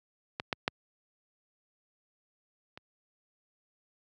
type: clicks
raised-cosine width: 0.3 ms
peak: -17 / -13 / -11 / -29 dBFS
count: 4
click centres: 0.399 / 0.528 / 0.679 / 2.775 s
effects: high-pass 80 Hz 12 dB/octave